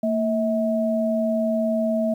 sine tone pair together, 227.8 / 644.3 Hz, A#3 / E5, -40 / -40 cents, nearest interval octave + tritone, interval 1800 cents, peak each -22 dBFS, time 0.03-2.14 s, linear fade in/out 5 ms, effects 9-bit

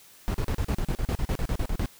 brown noise bursts, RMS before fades -26 dBFS, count 16, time 0.28-1.858 s, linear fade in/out 0 ms, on 63 ms, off 38 ms, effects white hiss -53 dBFS RMS until 1.99 s

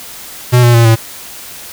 square tone with pitch steps, 123.47 / 119.89 / 116.41 / 113.03 Hz, B2 / A#2 / A#2 / A2, 0 / +49 / -2 / +47 cents, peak -5 dBFS, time 0.52-0.96 s, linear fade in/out 20 ms, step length 110 ms, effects white hiss -30 dBFS RMS until 1.72 s

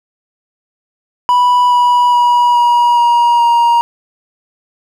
triangle tone with pitch steps, 984 / 975.5 / 967.1 / 958.8 / 950.5 / 942.3 Hz, B5 / B5 / B5 / A#5 / A#5 / A#5, -7 / -22 / -37 / +48 / +33 / +18 cents, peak -5 dBFS, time 1.29-3.81 s, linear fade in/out 0 ms, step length 420 ms, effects none

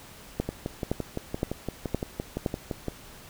two click trains, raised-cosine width 2 ms, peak -12 / -16 dBFS, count 5 / 15, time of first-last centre 0.4-2.462 / 0.49-2.883 s, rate 1.94 / 5.85 Hz, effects pink hiss -48 dBFS RMS until 3.29 s

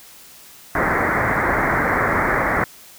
white low-pass noise, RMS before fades -19 dBFS, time 0.75-2.64 s, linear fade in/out 2 ms, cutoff 2100 Hz, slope 96 dB/octave, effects white hiss -44 dBFS RMS until 2.98 s

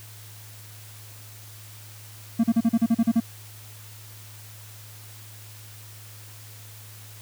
triangle tone bursts, 228.7 Hz, A#3, 33 cents flat, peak -14 dBFS, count 10, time 2.39-3.203 s, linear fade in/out 10 ms, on 48 ms, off 37 ms, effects added 106 Hz sine -44 dBFS peak until 7.21 s + white hiss -47 dBFS RMS until 7.21 s

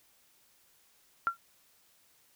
sine tone with exponential decay, 1370 Hz, F6, 34 cents flat, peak -21 dBFS, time 1.27-1.37 s, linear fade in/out 0 ms, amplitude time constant 21 ms, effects white hiss -66 dBFS RMS until 2.35 s

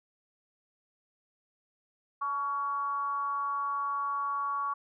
sine tone with frequency modulation, 1125 Hz, C#6, 25 cents sharp, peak -29 dBFS, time 2.21-4.74 s, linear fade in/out 10 ms, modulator 264 Hz, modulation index 0.46, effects none

